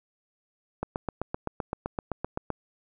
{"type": "click train", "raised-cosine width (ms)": 1, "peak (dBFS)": -15, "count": 14, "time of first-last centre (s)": [0.83, 2.503], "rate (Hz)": 7.77, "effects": []}